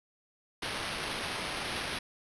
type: noise with sample-and-hold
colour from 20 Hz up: white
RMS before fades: -36 dBFS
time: 0.62-1.99 s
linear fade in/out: 5 ms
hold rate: 7350 Hz
effects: resampled to 24000 Hz